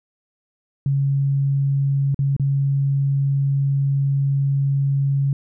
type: tone with dropouts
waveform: sine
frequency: 138.59 Hz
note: C#3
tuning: in tune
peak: -16 dBFS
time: 0.86-5.33 s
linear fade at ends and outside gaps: 2 ms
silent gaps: 2.145-2.19 / 2.365-2.397 s
effects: none